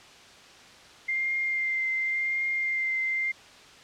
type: tone with vibrato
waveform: sine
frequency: 2100 Hz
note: C7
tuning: 6 cents sharp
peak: -25 dBFS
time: 1.08-3.32 s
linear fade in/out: 10 ms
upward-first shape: triangle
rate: 0.91 Hz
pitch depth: 19 cents each way
effects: white hiss -50 dBFS RMS until 3.83 s + low-pass 5000 Hz 12 dB/octave